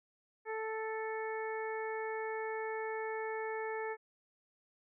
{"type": "harmonic tone", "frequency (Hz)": 440, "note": "A4", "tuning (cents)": 0, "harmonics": [1, 2, 3, 4, 5], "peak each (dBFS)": [-38, -42, -49, -45, -48], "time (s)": [0.45, 3.97], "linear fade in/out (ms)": 50, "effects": []}